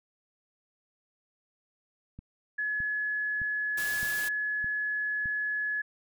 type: click train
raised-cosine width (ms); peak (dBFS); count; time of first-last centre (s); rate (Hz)
5; -31; 6; 2.19-5.257; 1.63
type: tone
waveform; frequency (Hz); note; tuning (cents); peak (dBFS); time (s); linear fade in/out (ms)
sine; 1700; G#6; +40; -28; 2.58-5.82; 10
type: noise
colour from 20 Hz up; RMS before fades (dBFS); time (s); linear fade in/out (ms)
white; -38; 3.77-4.29; 10
effects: none